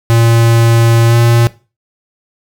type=tone with pitch glide; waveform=square; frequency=115.7 to 117.38 Hz; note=A#2 to A#2; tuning=-13 to +12 cents; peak=-7 dBFS; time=0.1-1.47 s; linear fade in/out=0 ms; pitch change=+25 cents; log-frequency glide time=1.07-1.15 s; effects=noise-tail reverb RT60 0.3 s tail -18 dB re dry